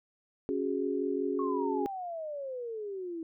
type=chord; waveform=sine; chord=C# suspended fourth; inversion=none; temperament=equal; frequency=277.2 / 370 / 415.3 Hz; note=C#4 / F#4 / G#4; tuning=0 / 0 / 0 cents; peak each=-33 dBFS; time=0.49-1.86 s; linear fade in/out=0 ms
type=exponential sweep; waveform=sine; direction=down; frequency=1108.7 to 321 Hz; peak=-35 dBFS; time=1.39-3.23 s; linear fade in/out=2 ms
effects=none